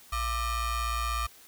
45% pulse ring-modulated tone, 622.3 Hz, D#5, in tune, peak -25 dBFS, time 0.12-1.27 s, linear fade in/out 10 ms, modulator 564 Hz, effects white hiss -54 dBFS RMS until 1.47 s

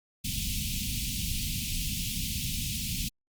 pink band-stop noise, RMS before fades -32 dBFS, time 0.24-3.09 s, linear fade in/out 10 ms, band 240 to 2500 Hz, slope 48 dB/octave, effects Opus 48 kbps

